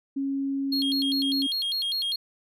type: tone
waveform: sine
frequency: 274.4 Hz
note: C#4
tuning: 17 cents flat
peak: -25 dBFS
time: 0.16-1.47 s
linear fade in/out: 10 ms
type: tone with vibrato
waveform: triangle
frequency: 3729 Hz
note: A#7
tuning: in tune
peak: -24 dBFS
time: 0.72-2.16 s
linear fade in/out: 5 ms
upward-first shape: square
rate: 5 Hz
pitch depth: 240 cents each way
effects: none